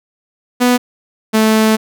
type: tone pair in turn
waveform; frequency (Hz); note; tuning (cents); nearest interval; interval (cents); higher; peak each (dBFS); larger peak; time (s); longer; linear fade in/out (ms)
sawtooth; 246.9 / 218.8; B3 / A3; 0 / -9; major second; 209; first; -5; neither; 0.6-0.78 / 1.33-1.77; second; 20
effects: none